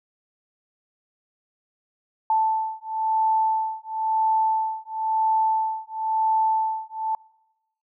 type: beating tone pair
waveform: sine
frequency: 880 / 880.98 Hz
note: A5 / A5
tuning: 0 / +2 cents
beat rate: 0.98 Hz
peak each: -23 dBFS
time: 2.3-7.15 s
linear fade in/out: 2 ms
effects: noise-tail reverb RT60 1.0 s tail -26 dB re dry